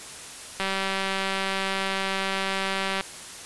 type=click train; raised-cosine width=0.3 ms; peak=-11 dBFS; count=466; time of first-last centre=0.6-3.009 s; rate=193 Hz; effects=white hiss -40 dBFS RMS until 3.45 s + resampled to 24000 Hz